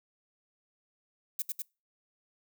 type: noise with echo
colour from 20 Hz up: violet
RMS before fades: -32 dBFS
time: 1.39-1.42 s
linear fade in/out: 2 ms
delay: 100 ms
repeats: 2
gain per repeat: -2 dB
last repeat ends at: 1.62 s
effects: noise-tail reverb RT60 0.3 s tail -26 dB re dry